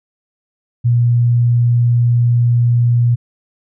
sine tone, 119.8 Hz, A#2, 48 cents sharp, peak -9 dBFS, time 0.84-3.16 s, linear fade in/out 20 ms, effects none

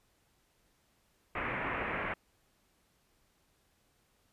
white low-pass noise, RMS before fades -36 dBFS, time 1.35-2.14 s, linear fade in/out 5 ms, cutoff 2400 Hz, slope 48 dB/octave, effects pink hiss -72 dBFS RMS until 4.32 s + resampled to 32000 Hz

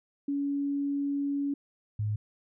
sine tone pair in turn, 282.4 / 105.78 Hz, C#4 / G#2, +32 / +32 cents, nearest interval octave + perfect fourth, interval 1700 cents, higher first, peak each -27 / -27 dBFS, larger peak neither, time 0.28-1.54 / 1.99-2.16 s, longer first, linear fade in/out 5 ms, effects none

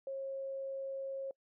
sine tone, 541 Hz, C#5, 42 cents flat, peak -37 dBFS, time 0.07-1.31 s, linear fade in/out 2 ms, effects noise-tail reverb RT60 0.1 s tail -26 dB re dry

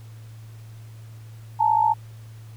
sine tone pair together, 857 / 912 Hz, A5 / A#5, -46 / -38 cents, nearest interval minor second, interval 108 cents, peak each -19 dBFS, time 1.59-1.94 s, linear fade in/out 20 ms, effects added 111 Hz sine -39 dBFS peak until 2.56 s + pink hiss -55 dBFS RMS until 2.56 s

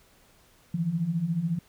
sine beating tone pair, 156.9 / 170.9 Hz, D#3 / F3, +15 / -37 cents, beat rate 14 Hz, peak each -31 / -26 dBFS, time 0.74-1.59 s, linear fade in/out 5 ms, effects pink hiss -60 dBFS RMS until 1.68 s

